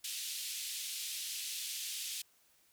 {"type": "band-pass noise", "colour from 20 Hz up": "pink", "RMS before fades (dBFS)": -41, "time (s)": [0.04, 2.22], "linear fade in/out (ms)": 5, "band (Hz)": [2900, 14000], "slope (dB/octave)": 24, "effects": ["white hiss -69 dBFS RMS until 2.72 s"]}